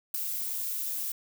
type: noise with ADSR envelope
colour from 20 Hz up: violet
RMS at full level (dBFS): -25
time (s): 0.14-1.12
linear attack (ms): 7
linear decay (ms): 7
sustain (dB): -8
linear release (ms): 4
effects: none